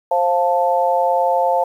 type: chord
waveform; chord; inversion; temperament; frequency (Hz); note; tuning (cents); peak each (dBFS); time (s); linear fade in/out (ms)
sine; F major; second; equal with one note detuned; 529 / 698.5 / 880; C5 / F5 / A5; +19 / 0 / 0; -18; 0.11-1.64; 5
effects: 8-bit